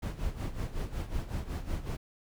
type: noise with tremolo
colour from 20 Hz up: brown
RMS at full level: -32 dBFS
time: 0.02-1.97 s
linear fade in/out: 10 ms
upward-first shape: sine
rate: 5.4 Hz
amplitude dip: 75%
effects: none